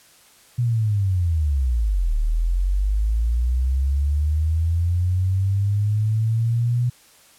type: linear two-way sweep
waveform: sine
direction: down then up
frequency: 123.2 to 36.82 to 123.2 Hz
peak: -17 dBFS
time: 0.58-6.9 s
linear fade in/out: 10 ms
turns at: 2.15 s
effects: white hiss -52 dBFS RMS until 7.38 s + low-pass 12000 Hz 12 dB/octave